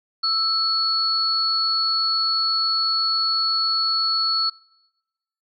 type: tone pair together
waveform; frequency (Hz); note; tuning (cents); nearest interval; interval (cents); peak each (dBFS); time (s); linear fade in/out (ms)
sine; 1318.5 / 4394; E6 / C#8; 0 / -16; octave + major sixth; 2084; -26 / -19; 0.23-4.5; 10
effects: noise-tail reverb RT60 1.0 s tail -24 dB re dry